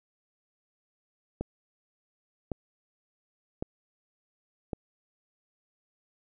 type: click train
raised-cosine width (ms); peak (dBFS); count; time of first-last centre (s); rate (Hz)
2; -18; 4; 1.41-4.732; 0.903
effects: none